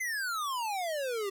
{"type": "exponential sweep", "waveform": "square", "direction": "down", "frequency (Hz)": [2093, 383.6], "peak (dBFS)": -32, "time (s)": [0, 1.3], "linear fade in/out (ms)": 10, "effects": []}